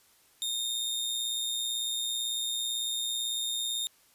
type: tone with amplitude modulation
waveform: sawtooth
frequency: 3668 Hz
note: A#7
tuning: 29 cents flat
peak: -25 dBFS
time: 0.42-3.87 s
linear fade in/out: 0 ms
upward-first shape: sine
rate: 118 Hz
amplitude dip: 40%
effects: white hiss -63 dBFS RMS until 4.14 s + resampled to 32000 Hz